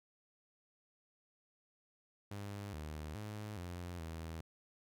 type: tone with pitch steps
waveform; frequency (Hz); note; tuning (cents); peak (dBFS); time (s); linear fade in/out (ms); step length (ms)
sawtooth; 101.1 / 76.5 / 105.6 / 88 / 81.3; G#2 / D#2 / G#2 / F2 / E2; -46 / -29 / +29 / +14 / -23; -39; 2.31-4.41; 5; 420
effects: none